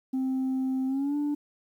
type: tone with pitch glide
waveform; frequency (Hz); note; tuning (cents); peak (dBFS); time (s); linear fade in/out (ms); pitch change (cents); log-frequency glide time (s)
sine; 262 to 292.4; C4 to D4; +2 to -7; -23; 0.13-1.35; 10; +191; 0.87-1.16
effects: tanh soft clip ceiling -24 dBFS + 10-bit